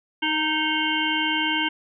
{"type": "harmonic tone with a mistuned harmonic", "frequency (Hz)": 311.1, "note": "D#4", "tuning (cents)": 0, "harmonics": [1, 3, 5, 7, 9, 10], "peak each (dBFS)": [-28, -28, -28, -28, -28, -28], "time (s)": [0.22, 1.69], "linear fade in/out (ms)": 10, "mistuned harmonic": 3, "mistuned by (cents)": -18, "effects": []}